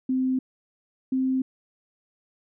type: tone pair in turn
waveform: sine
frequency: 259.1 / 261.2 Hz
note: C4 / C4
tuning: -17 / -3 cents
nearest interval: unison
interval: 14 cents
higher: second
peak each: -21 dBFS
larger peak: neither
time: 0.09-0.39 / 1.12-1.42 s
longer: neither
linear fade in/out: 5 ms
effects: none